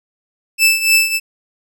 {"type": "tone with tremolo", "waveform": "sawtooth", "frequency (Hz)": 2637, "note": "E7", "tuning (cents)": 0, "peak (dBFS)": -4, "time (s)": [0.58, 1.2], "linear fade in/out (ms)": 50, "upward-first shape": "triangle", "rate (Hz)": 3.4, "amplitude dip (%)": 80, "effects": []}